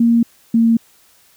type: tone pair in turn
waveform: sine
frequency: 233.1 / 229 Hz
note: A#3 / A#3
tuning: 0 / -31 cents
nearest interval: unison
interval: 31 cents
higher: first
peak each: -9 dBFS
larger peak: neither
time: 0-0.23 / 0.54-0.77 s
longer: neither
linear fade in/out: 5 ms
effects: white hiss -52 dBFS RMS until 1.36 s